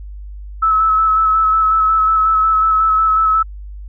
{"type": "tone with vibrato", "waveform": "sine", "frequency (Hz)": 1300, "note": "E6", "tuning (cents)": -24, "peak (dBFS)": -10, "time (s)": [0.62, 3.43], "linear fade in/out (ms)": 10, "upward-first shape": "square", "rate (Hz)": 5.5, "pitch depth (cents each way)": 16, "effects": ["added 50 Hz sine -28 dBFS peak until 3.88 s"]}